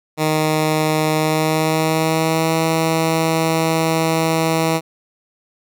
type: tone with pitch glide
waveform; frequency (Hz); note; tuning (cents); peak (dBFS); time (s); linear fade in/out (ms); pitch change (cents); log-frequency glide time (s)
10% pulse; 155.56 to 161.89; D#3 to E3; 0 to -31; -7; 0.17-4.81; 50; +69; 1.14-2.54
effects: none